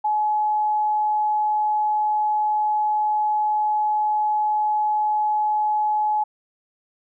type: tone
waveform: sine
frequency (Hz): 849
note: G#5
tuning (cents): +38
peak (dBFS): -18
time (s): 0.04-6.24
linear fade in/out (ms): 10
effects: none